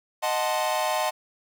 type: chord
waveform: 45% pulse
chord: D# diminished seventh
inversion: none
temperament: equal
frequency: 622.3 / 740 / 880 / 1046.5 Hz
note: D#5 / F#5 / A5 / C6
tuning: 0 / 0 / 0 / 0 cents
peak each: -28 / -29 / -29 / -31 dBFS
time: 0.22-1.11 s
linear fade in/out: 20 ms
effects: none